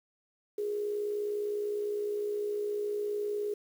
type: tone with amplitude modulation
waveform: sine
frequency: 415.1 Hz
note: G#4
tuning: 1 cent flat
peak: -28 dBFS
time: 0.58-3.54 s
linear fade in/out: 5 ms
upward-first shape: sine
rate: 59.7 Hz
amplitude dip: 45%
effects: 9-bit